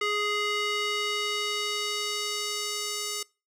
square tone with band-pass filter sweep, 416 Hz, G#4, 3 cents sharp, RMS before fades -30 dBFS, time 0.01-3.23 s, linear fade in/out 5 ms, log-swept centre 2100 to 6900 Hz, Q 1, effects noise-tail reverb RT60 0.3 s tail -24 dB re dry

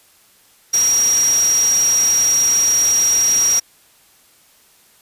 sine tone in noise, 5690 Hz, F8, 31 cents sharp, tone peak -12 dBFS, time 0.73-3.6 s, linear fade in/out 10 ms, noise white, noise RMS -25 dBFS, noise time 0.73-3.6 s, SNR +10 dB, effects white hiss -52 dBFS RMS until 5.01 s + resampled to 32000 Hz

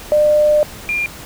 sine tone pair in turn, 600 / 2400 Hz, D5 / D7, +37 / +37 cents, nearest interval 2 octaves, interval 2400 cents, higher second, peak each -9 / -16 dBFS, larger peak first, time 0.12-0.63 / 0.89-1.06 s, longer first, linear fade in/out 0 ms, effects pink hiss -34 dBFS RMS until 1.25 s

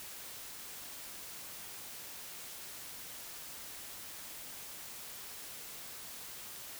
silence, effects white hiss -47 dBFS RMS until 6.79 s

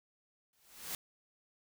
white noise with exponential growth, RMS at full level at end -37 dBFS, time 0.53-0.95 s, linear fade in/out 1 ms, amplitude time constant 90 ms, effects none

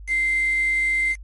sine tone with quantisation, 2085 Hz, C7, 7 cents flat, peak -18 dBFS, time 0.07-1.16 s, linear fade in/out 50 ms, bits 6, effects added 50 Hz sine -36 dBFS peak until 1.23 s + MP3 48 kbps

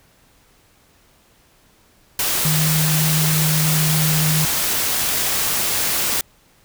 sine tone in noise, 155.56 Hz, D#3, in tune, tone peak -17 dBFS, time 2.45-4.45 s, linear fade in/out 2 ms, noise white, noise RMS -20 dBFS, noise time 2.19-6.21 s, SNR 0 dB, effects pink hiss -55 dBFS RMS until 6.64 s

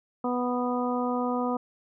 harmonic tone, 246.9 Hz, B3, in tune, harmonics 1 / 2 / 3 / 4 / 5, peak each -28 / -31 / -33 / -34 / -35 dBFS, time 0.24-1.57 s, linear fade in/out 5 ms, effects none

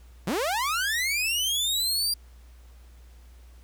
sawtooth linear sweep, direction up, 149.4 to 4800 Hz, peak -21 dBFS, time 0.27-2.14 s, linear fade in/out 5 ms, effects added 60 Hz sine -47 dBFS peak until 3.63 s + pink hiss -61 dBFS RMS until 3.63 s

